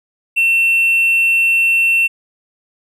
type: tone with hard clipping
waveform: sine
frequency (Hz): 2700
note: E7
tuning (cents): +41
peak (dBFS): -11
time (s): 0.36-2.08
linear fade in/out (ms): 20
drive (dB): 2
effects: none